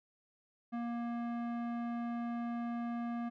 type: tone with low-pass filter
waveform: square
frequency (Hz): 236.1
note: A#3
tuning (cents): +22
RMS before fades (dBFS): -38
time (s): 0.72-3.3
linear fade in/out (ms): 20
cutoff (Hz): 1400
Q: 0.89
effects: none